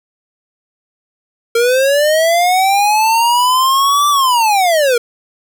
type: linear two-way sweep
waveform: square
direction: up then down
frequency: 458.8 to 1174.7 to 458.8 Hz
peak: -10 dBFS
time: 1.55-4.98 s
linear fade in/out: 5 ms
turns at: 4.09 s
effects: none